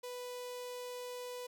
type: tone with notch filter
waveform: sawtooth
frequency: 494.6 Hz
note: B4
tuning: 3 cents sharp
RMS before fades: -44 dBFS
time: 0.03-1.47 s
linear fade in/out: 10 ms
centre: 1600 Hz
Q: 1.4
effects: none